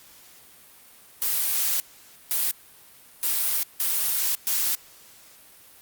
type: noise bursts at uneven times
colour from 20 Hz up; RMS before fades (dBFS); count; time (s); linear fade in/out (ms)
blue; -24; 5; 1.22-1.8 / 2.31-2.51 / 3.23-3.63 / 3.8-4.35 / 4.47-4.75; 0
effects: white hiss -51 dBFS RMS until 5.81 s + Opus 48 kbps